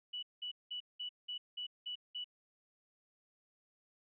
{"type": "tone bursts", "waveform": "sine", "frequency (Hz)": 2954, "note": "F#7", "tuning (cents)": -3, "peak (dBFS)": -39, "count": 8, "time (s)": [0.13, 2.244], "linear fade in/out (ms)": 10, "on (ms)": 98, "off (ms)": 190, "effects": []}